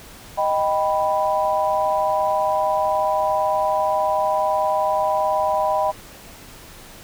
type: chord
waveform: sine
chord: Eb augmented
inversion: none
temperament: equal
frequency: 622.3 / 784 / 987.8 Hz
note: Eb5 / G5 / B5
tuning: 0 / 0 / 0 cents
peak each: -21 / -22 / -22 dBFS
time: 0.37-5.92 s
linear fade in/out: 20 ms
effects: pink hiss -42 dBFS RMS until 7.03 s